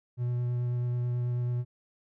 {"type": "tone with vibrato", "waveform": "triangle", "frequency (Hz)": 122.1, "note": "B2", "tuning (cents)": -19, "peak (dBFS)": -25, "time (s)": [0.17, 1.65], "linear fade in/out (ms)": 50, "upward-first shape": "sine", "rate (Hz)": 9.2, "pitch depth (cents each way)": 10, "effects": []}